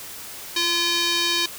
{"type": "tone with band-pass filter", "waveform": "square", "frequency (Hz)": 343.1, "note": "F4", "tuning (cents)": -31, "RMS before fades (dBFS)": -22, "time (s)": [0.56, 1.46], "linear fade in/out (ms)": 5, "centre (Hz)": 4000, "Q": 2, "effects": ["white hiss -37 dBFS RMS until 1.58 s"]}